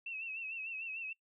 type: tone with vibrato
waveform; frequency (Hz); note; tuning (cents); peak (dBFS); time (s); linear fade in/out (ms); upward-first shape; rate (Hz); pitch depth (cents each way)
sine; 2637; E7; 0; -39; 0.06-1.13; 5; sine; 6.7; 70
effects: noise-tail reverb RT60 0.1 s tail -22 dB re dry